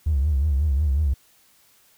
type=tone with vibrato; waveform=triangle; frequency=71.9 Hz; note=D2; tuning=36 cents flat; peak=-14 dBFS; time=0.06-1.14 s; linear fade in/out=10 ms; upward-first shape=triangle; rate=5.5 Hz; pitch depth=180 cents each way; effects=tanh soft clip ceiling -15 dBFS + white hiss -58 dBFS RMS until 1.97 s